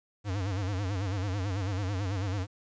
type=tone with vibrato; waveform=square; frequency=97.1 Hz; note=G2; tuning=16 cents flat; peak=-30 dBFS; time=0.24-2.47 s; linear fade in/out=50 ms; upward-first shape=sine; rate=9.1 Hz; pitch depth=130 cents each way; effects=resampled to 16000 Hz + 10-bit